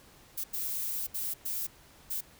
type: noise bursts at uneven times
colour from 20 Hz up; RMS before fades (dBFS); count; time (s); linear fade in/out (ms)
violet; -34; 5; 0.37-0.44 / 0.53-1.07 / 1.14-1.34 / 1.45-1.67 / 2.1-2.21; 10
effects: pink hiss -57 dBFS RMS until 2.39 s